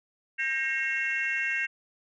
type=tone cluster; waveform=sine; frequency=1596 / 1870 / 2166 / 2721 Hz; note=G6 / A#6 / C#7 / F7; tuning=+31 / +5 / -41 / -46 cents; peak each=-31 dBFS; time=0.38-1.67 s; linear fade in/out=20 ms; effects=tanh soft clip ceiling -19 dBFS